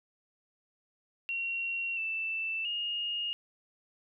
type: tone with pitch steps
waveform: sine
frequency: 2741 / 2656 / 2850 Hz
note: F7 / E7 / F7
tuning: -33 / +12 / +34 cents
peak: -31 dBFS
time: 1.29-3.33 s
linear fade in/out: 0 ms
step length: 680 ms
effects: none